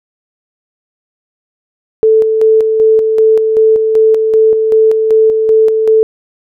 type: tone with tremolo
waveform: sine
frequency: 440 Hz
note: A4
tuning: in tune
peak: -4 dBFS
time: 2.03-6.03 s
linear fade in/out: 0 ms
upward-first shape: square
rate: 2.6 Hz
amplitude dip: 40%
effects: none